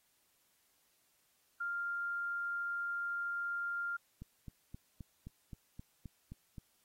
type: tone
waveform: sine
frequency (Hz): 1396.9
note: F6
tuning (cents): 0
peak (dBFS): -35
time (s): 1.6-3.97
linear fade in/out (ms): 10
type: click train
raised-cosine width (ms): 5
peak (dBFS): -34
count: 10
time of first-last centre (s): 4.22-6.582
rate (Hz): 3.81
effects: white hiss -74 dBFS RMS until 6.84 s + AAC 48 kbps